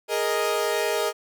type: chord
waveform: sawtooth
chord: Ab suspended second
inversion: none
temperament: equal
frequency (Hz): 415.3 / 466.2 / 622.3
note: Ab4 / Bb4 / Eb5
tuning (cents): 0 / 0 / 0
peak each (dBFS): -23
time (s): 0.08-1.13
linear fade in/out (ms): 50
effects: none